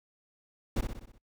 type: noise with echo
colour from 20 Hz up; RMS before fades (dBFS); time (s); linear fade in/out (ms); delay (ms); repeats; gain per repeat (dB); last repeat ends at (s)
brown; -28; 0.76-0.81; 5; 62; 6; -5; 1.182
effects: noise-tail reverb RT60 0.1 s tail -24 dB re dry